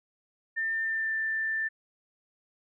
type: tone with pitch glide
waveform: sine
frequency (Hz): 1798 to 1776.3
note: A6 to A6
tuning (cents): +37 to +16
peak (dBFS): -27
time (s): 0.56-1.69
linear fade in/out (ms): 20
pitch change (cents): -21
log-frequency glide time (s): 0.82-1.14
effects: none